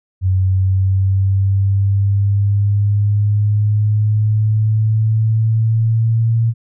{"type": "linear sweep", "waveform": "sine", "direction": "up", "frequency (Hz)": [93.3, 114.9], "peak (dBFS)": -11, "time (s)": [0.21, 6.54], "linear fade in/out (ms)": 50, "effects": []}